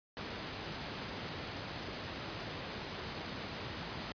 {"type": "noise", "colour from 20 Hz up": "pink", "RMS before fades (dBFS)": -41, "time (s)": [0.17, 4.12], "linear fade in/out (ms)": 0, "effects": ["high-pass 80 Hz 12 dB/octave", "resampled to 11025 Hz"]}